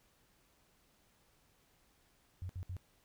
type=tone bursts; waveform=sine; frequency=91 Hz; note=F#2; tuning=28 cents flat; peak=-39 dBFS; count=3; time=2.42-2.767 s; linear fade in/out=0 ms; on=73 ms; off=64 ms; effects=pink hiss -71 dBFS RMS until 3.04 s